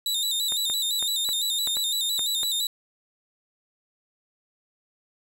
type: tone with vibrato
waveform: sawtooth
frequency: 3790 Hz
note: A#7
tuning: 28 cents sharp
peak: -21 dBFS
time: 0.06-2.67 s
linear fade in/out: 2 ms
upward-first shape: square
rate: 5.9 Hz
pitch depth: 64 cents each way
type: clicks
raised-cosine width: 0.5 ms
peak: -22 dBFS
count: 8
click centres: 0.522 / 0.699 / 1.026 / 1.29 / 1.674 / 1.77 / 2.193 / 2.432 s
effects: none